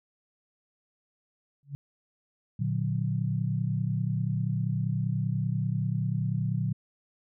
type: tone with exponential growth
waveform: sine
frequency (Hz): 141.1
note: C#3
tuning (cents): +31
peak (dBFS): -29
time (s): 1.63-1.75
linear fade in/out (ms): 0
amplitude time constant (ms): 26
type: chord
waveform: sine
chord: Bb augmented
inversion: none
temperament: equal with one note detuned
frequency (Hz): 116.54 / 146.83 / 181.92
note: Bb2 / D3 / F#3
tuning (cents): 0 / 0 / -29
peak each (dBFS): -29 / -30 / -32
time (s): 2.59-6.73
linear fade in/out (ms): 10
effects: none